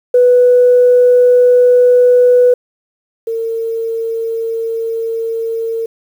sine tone pair in turn, 493.9 / 454.6 Hz, B4 / A#4, 0 / -43 cents, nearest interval minor second, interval 143 cents, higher first, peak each -4 / -15 dBFS, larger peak first, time 0.14-2.54 / 3.27-5.86 s, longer second, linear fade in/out 5 ms, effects tanh soft clip ceiling 0 dBFS + 7-bit

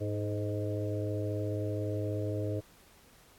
harmonic tone with a mistuned harmonic, 103.83 Hz, G#2, in tune, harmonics 1 / 3 / 4 / 5 / 6, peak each -33 / -38 / -39 / -40 / -41 dBFS, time 0-2.61 s, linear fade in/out 20 ms, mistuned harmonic 4, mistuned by +37 cents, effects pink hiss -60 dBFS RMS until 3.38 s + AAC 64 kbps

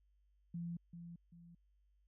sine tone with echo, 170.6 Hz, F3, 40 cents flat, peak -40 dBFS, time 0.54-0.77 s, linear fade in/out 5 ms, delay 390 ms, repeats 2, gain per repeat -8 dB, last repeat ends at 1.55 s, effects added 50 Hz sine -70 dBFS peak until 2.07 s

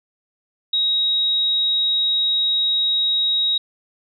sine tone, 3800 Hz, A#7, 33 cents sharp, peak -16 dBFS, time 0.73-3.58 s, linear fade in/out 5 ms, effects none

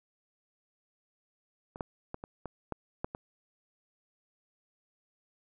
clicks, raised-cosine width 1 ms, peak -29 / -19 / -23 / -27 / -24 / -20 / -18 / -24 dBFS, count 8, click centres 1.759 / 1.808 / 2.144 / 2.239 / 2.457 / 2.723 / 3.045 / 3.149 s, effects none

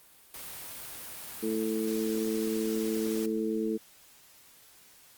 white noise, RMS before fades -42 dBFS, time 0.34-3.26 s, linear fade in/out 2 ms
harmonic tone, 110 Hz, A2, in tune, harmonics 2 / 3 / 4, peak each -32 / -32 / -32 dBFS, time 1.42-3.78 s, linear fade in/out 20 ms
effects white hiss -57 dBFS RMS until 5.17 s + Opus 32 kbps

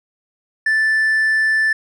sine tone with hard clipping, 1760 Hz, A6, in tune, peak -14 dBFS, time 0.66-1.73 s, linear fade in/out 5 ms, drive 2 dB, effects none

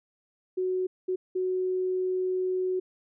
sine tone bursts at uneven times, 370 Hz, F#4, in tune, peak -25 dBFS, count 3, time 0.57-0.87 / 1.08-1.16 / 1.35-2.8 s, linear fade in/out 10 ms, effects none

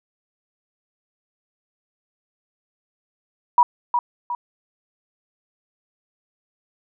sine tone with echo, 966 Hz, B5, 39 cents flat, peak -9 dBFS, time 3.58-3.63 s, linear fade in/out 2 ms, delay 360 ms, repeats 2, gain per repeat -7 dB, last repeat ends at 4.35 s, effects none

